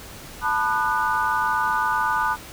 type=chord; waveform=sine; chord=B dominant seventh; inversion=third; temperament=equal with one note detuned; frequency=880 / 987.8 / 1213.3 / 1480 Hz; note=A5 / B5 / D#6 / F#6; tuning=0 / 0 / -44 / 0 cents; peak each=-25 dBFS; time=0.41-2.37 s; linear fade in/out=50 ms; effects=pink hiss -40 dBFS RMS until 2.52 s